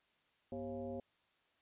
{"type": "tone with frequency modulation", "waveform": "sine", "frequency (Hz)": 392, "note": "G4", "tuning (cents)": 0, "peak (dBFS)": -40, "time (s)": [0.52, 1], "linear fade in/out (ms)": 2, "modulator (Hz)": 149, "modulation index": 1.7, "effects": ["white hiss -75 dBFS RMS until 1.61 s", "resampled to 8000 Hz"]}